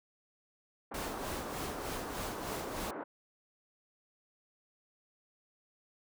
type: band-pass noise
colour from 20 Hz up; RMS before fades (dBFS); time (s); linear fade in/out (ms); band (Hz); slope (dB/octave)
pink; -42; 0.91-3.04; 10; 250 to 1400; 24
type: noise with tremolo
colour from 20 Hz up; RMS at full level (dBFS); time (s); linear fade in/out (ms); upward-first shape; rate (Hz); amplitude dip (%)
pink; -40; 0.94-2.91; 5; sine; 3.3; 60
effects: none